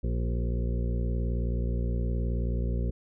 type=harmonic tone with a mistuned harmonic; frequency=59 Hz; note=A#1; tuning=22 cents sharp; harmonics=1 / 2 / 3 / 4 / 6 / 7 / 8 / 9; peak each=-27 / -33 / -37 / -39 / -43 / -44 / -45 / -46 dBFS; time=0.03-2.91 s; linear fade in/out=10 ms; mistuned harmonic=7; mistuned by=-26 cents; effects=none